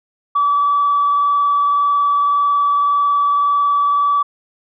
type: tone with frequency modulation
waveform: sine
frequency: 1150 Hz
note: D6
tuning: 37 cents flat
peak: -11 dBFS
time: 0.35-4.23 s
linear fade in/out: 10 ms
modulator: 21.8 Hz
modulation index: 0.42
effects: tanh soft clip ceiling -7 dBFS